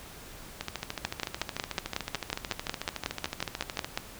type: two click trains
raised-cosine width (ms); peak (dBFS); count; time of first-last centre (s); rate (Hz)
0.2; -11 / -15; 17 / 45; 1.05-3.975 / 0.61-3.845; 5.47 / 13.6
effects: pink hiss -47 dBFS RMS until 4.19 s